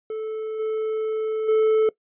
triangle tone with level steps, 437.1 Hz, A4, 11 cents flat, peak -24 / -20 / -13 dBFS, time 0.1-1.89 s, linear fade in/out 2 ms, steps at 0.59 / 1.48 s, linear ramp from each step 10 ms, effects noise-tail reverb RT60 0.1 s tail -21 dB re dry + resampled to 8000 Hz

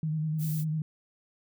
sine tone with vibrato, 155.56 Hz, D#3, in tune, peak -27 dBFS, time 0.03-0.82 s, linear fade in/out 2 ms, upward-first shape square, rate 10 Hz, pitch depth 29 cents each way
violet noise, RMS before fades -40 dBFS, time 0.38-0.65 s, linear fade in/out 50 ms
effects none

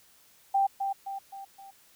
sine tone with echo, 786 Hz, G5, 4 cents sharp, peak -21 dBFS, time 0.54-0.67 s, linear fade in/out 10 ms, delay 260 ms, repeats 4, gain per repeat -6 dB, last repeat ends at 1.71 s, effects white hiss -60 dBFS RMS until 1.95 s

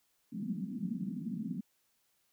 pink band-pass noise, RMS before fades -38 dBFS, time 0.32-1.61 s, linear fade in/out 10 ms, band 180 to 240 Hz, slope 48 dB/octave, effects white hiss -75 dBFS RMS until 2.32 s

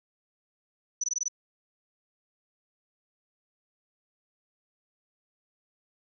sine tone bursts, 5960 Hz, F#8, 12 cents sharp, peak -26 dBFS, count 6, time 1.01-1.283 s, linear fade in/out 5 ms, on 28 ms, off 21 ms, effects none

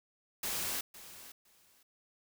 white noise with echo, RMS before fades -36 dBFS, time 0.43-0.81 s, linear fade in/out 5 ms, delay 510 ms, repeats 2, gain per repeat -15 dB, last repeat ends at 1.83 s, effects none

